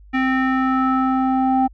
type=tone with low-pass filter sweep; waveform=square; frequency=261.6 Hz; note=C4; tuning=in tune; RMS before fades=-18 dBFS; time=0.13-1.68 s; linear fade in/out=20 ms; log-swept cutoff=2100 to 810 Hz; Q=3.9; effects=added 50 Hz sine -42 dBFS peak until 1.73 s